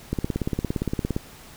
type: click train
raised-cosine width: 3 ms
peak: -11 dBFS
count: 19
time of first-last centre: 0.13-1.164 s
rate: 17.4 Hz
effects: pink hiss -46 dBFS RMS until 1.56 s